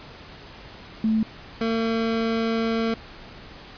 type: tone pair in turn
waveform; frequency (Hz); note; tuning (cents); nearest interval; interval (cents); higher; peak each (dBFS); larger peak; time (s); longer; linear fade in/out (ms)
sine / 25% pulse; 220 / 226.6; A3 / A#3; 0 / -49; minor second; 51; second; -18; neither; 1.04-1.23 / 1.61-2.94; second; 2
effects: pink hiss -43 dBFS RMS until 3.77 s + resampled to 11025 Hz